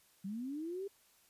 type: linear sweep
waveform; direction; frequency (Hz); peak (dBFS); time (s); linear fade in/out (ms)
sine; up; 184.8 to 405.4; -38; 0.24-0.88; 10
effects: white hiss -68 dBFS RMS until 1.29 s + resampled to 32000 Hz